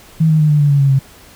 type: tone with pitch steps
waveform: sine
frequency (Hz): 160 / 156.17 / 152.42 / 148.77 / 145.2 / 141.72 / 138.33 / 135.01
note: D#3 / D#3 / D#3 / D3 / D3 / C#3 / C#3 / C#3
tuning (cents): +49 / +7 / -35 / +23 / -19 / +39 / -3 / -45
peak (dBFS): -8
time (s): 0.2-0.992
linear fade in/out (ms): 10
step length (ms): 99
effects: pink hiss -42 dBFS RMS until 1.35 s